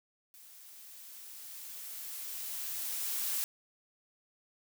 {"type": "noise with level ramp", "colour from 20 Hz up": "blue", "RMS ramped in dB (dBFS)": [-55, -33], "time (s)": [0.34, 3.44], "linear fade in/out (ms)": 0, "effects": []}